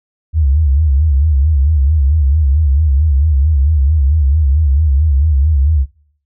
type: tone with vibrato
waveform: sine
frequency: 73 Hz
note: D2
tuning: 10 cents flat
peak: -8 dBFS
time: 0.33-5.86 s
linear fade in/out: 50 ms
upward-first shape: sine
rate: 4.5 Hz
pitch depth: 160 cents each way
effects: noise-tail reverb RT60 0.6 s tail -22 dB re dry